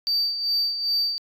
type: tone with tremolo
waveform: sine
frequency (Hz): 4631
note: D8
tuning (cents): -25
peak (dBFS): -17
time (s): 0.07-1.18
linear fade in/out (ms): 0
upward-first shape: sine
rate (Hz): 2.5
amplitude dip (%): 65
effects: tanh soft clip ceiling -18 dBFS